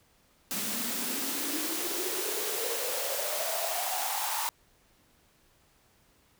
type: noise with high-pass filter sweep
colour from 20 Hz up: white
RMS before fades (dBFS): -32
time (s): 0.51-4.49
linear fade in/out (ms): 0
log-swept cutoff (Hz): 200 to 930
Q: 9
effects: pink hiss -65 dBFS RMS until 6.39 s